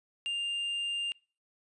triangle tone, 2800 Hz, F7, 4 cents sharp, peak -29 dBFS, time 0.26-1.12 s, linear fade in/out 0 ms, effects noise-tail reverb RT60 0.4 s tail -26 dB re dry + resampled to 24000 Hz

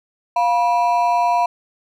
triangle ring-modulated tone, 837 Hz, G#5, 13 cents sharp, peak -9 dBFS, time 0.36-1.46 s, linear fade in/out 5 ms, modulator 135 Hz, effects none

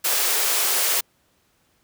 white high-pass noise, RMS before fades -21 dBFS, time 0.04-1.01 s, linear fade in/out 10 ms, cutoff 350 Hz, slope 48 dB/octave, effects pink hiss -64 dBFS RMS until 1.83 s + high-pass 60 Hz 12 dB/octave

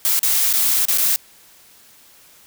blue noise with dropouts, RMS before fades -17 dBFS, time 0.05-1.16 s, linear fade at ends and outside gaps 0 ms, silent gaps 0.192-0.231 / 0.528-0.536 / 0.853-0.884 / 0.975-0.983 s, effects white hiss -49 dBFS RMS until 2.46 s

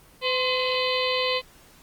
harmonic tone with a mistuned harmonic, 508 Hz, B4, 49 cents sharp, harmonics 1 / 2 / 4 / 5 / 6 / 7 / 8 / 9, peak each -26 / -30 / -32 / -31 / -30 / -35 / -31 / -38 dBFS, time 0.21-1.42 s, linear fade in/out 50 ms, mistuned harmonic 2, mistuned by +50 cents, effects pink hiss -53 dBFS RMS until 1.82 s + Opus 24 kbps

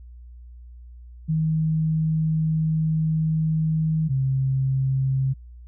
sine tone pair in turn, 158.4 / 133.58 Hz, D#3 / C3, +31 / +36 cents, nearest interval minor third, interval 295 cents, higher first, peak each -19 dBFS, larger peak neither, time 1.28-4.09 / 4.09-5.34 s, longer first, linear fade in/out 20 ms, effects added 60 Hz sine -40 dBFS peak until 5.67 s

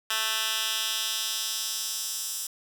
10% pulse tone with high-pass filter sweep, 220 Hz, A3, in tune, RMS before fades -30 dBFS, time 0.1-2.47 s, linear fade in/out 5 ms, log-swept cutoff 2100 to 7200 Hz, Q 1.2, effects 8-bit

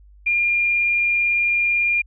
sine tone, 2406 Hz, D7, 41 cents sharp, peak -16 dBFS, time 0.26-2.02 s, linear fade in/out 10 ms, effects added 50 Hz sine -45 dBFS peak until 2.06 s

